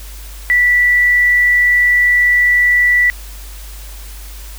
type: tone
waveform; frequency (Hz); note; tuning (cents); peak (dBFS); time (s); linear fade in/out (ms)
sine; 1962; B6; -12; -8; 0.5-3.1; 0
effects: added 50 Hz sine -29 dBFS peak until 4.58 s + white hiss -37 dBFS RMS until 4.58 s